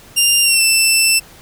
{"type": "tone with pitch glide", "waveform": "15% pulse", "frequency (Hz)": [2794, 2666], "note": ["F7", "E7"], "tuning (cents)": [0, 19], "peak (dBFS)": -3, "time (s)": [0.16, 1.2], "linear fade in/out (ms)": 20, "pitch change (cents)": -81, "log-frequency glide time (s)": [0.42, 0.63], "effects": ["pink hiss -42 dBFS RMS until 1.41 s"]}